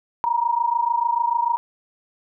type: tone pair together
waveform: sine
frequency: 932.3 / 959.1 Hz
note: A#5 / A#5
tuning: 0 / +49 cents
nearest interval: unison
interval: 49 cents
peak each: -21 dBFS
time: 0.24-1.57 s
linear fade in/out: 0 ms
effects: none